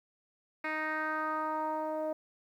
10% pulse tone with low-pass filter sweep, 311.1 Hz, D#4, in tune, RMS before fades -34 dBFS, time 0.64-2.13 s, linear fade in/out 5 ms, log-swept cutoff 2300 to 630 Hz, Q 3.1, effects 11-bit

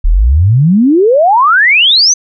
sine exponential sweep, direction up, 34.45 to 6320 Hz, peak -4 dBFS, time 0.04-2.14 s, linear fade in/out 10 ms, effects none

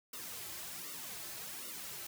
white noise with flanger, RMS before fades -45 dBFS, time 0.13-2.07 s, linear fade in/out 5 ms, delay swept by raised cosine 1.2 to 4.3 ms, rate 1.3 Hz, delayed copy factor -0.9, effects none

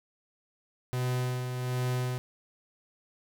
45% pulse tone with tremolo, 125.9 Hz, B2, 34 cents sharp, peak -27 dBFS, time 0.93-2.18 s, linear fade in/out 0 ms, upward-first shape sine, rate 1.3 Hz, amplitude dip 45%, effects none

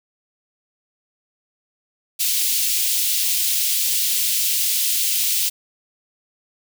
white high-pass noise, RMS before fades -20 dBFS, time 2.19-5.5 s, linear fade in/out 20 ms, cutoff 2700 Hz, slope 24 dB/octave, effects none

